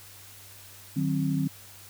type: tone cluster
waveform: sine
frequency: 154 / 187.5 / 265.7 Hz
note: D#3 / F#3 / C4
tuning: -17 / +23 / +27 cents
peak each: -27 / -31 / -28 dBFS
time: 0.96-1.48 s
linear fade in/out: 10 ms
effects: added 98 Hz sine -54 dBFS peak until 1.89 s + white hiss -49 dBFS RMS until 1.89 s